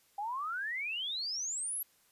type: exponential sweep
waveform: sine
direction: up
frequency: 785 to 11840 Hz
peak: -34 dBFS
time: 0.18-1.83 s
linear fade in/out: 5 ms
effects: white hiss -68 dBFS RMS until 2.11 s + resampled to 32000 Hz